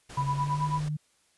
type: low-pass noise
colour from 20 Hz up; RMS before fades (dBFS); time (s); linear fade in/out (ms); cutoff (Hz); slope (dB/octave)
pink; -44; 0.09-0.89; 10; 9900; 12
type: tone with pitch glide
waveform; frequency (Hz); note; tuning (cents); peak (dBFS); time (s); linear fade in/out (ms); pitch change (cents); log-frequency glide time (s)
sine; 137.5 to 150.81; C#3 to D3; -14 to +46; -28; 0.17-0.97; 10; +160; 0.27-0.63
type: tone with tremolo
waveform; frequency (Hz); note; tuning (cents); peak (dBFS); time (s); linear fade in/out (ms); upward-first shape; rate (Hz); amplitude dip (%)
sine; 987.8; B5; 0; -25; 0.17-0.8; 5; sine; 9.1; 90
effects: white hiss -67 dBFS RMS until 1.37 s + resampled to 24000 Hz